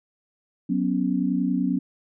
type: chord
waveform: sine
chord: F# suspended fourth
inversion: none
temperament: equal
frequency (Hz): 185 / 246.9 / 277.2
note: F#3 / B3 / C#4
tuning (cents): 0 / 0 / 0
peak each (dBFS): -25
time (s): 0.69-1.79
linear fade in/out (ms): 10
effects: none